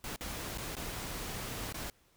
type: noise with dropouts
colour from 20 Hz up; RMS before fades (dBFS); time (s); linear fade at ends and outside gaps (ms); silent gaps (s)
pink; -40; 0.04-1.9; 1; 0.161-0.209 / 0.575-0.582 / 0.753-0.767 / 1.725-1.743
effects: pink hiss -68 dBFS RMS until 2.16 s